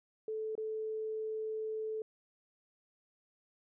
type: tone with dropouts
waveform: sine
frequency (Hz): 436.6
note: A4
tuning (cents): -13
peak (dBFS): -35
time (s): 0.28-2.02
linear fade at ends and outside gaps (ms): 2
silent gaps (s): 0.553-0.578
effects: none